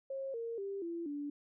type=tone with pitch steps; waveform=sine; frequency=540 / 462 / 395.3 / 338.2 / 289.4 Hz; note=C#5 / A#4 / G4 / E4 / D4; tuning=-45 / -16 / +15 / +44 / -25 cents; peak=-37 dBFS; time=0.1-1.3 s; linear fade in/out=5 ms; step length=240 ms; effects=none